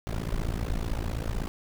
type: noise with amplitude modulation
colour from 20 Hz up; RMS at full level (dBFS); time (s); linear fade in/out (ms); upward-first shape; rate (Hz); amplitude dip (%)
brown; -26; 0.07-1.48; 0; sine; 55.7; 95
effects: none